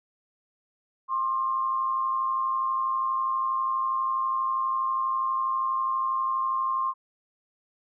sine tone pair together, 1062.4 / 1174.7 Hz, C6 / D6, +26 / 0 cents, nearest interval major second, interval 174 cents, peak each -24 / -35 dBFS, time 1.08-6.94 s, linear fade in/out 50 ms, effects none

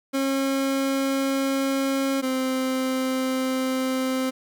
30% pulse tone pair in turn, 271.2 / 260.4 Hz, C#4 / C4, -38 / -8 cents, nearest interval minor second, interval 70 cents, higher first, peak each -19 / -20 dBFS, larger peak first, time 0.13-2.22 / 2.22-4.31 s, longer neither, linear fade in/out 20 ms, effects none

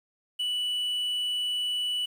triangle tone with quantisation, 2960 Hz, F#7, in tune, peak -25 dBFS, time 0.39-2.06 s, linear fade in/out 10 ms, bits 9, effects none

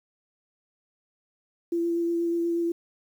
sine tone with vibrato, 339.3 Hz, F4, 50 cents flat, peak -23 dBFS, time 1.72-2.72 s, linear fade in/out 5 ms, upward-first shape sine, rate 8.3 Hz, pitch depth 12 cents each way, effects 9-bit

